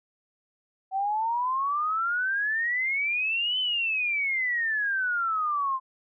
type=exponential two-way sweep; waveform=sine; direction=up then down; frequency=755 to 3063 to 1036 Hz; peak=-24 dBFS; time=0.91-5.8 s; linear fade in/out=50 ms; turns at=3.59 s; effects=none